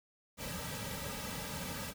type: noise with comb filter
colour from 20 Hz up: pink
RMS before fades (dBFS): -41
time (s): 0.37-1.94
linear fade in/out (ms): 50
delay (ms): 2.8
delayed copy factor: -1
effects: none